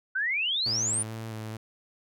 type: exponential sweep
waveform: sine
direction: up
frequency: 1480 to 9710 Hz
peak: -25 dBFS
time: 0.15-1.03 s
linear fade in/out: 10 ms
type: tone with vibrato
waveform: sawtooth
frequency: 110.8 Hz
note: A2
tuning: 13 cents sharp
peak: -31 dBFS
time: 0.66-1.57 s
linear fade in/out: 5 ms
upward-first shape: square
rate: 2.3 Hz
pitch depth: 21 cents each way
effects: none